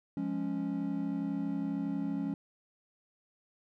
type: chord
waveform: triangle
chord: Db major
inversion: first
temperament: equal with one note detuned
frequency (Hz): 175.32 / 207.7 / 277.2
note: F3 / Ab3 / Db4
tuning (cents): +7 / 0 / 0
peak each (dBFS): -36 / -35 / -32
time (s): 0.17-2.34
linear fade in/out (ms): 2
effects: none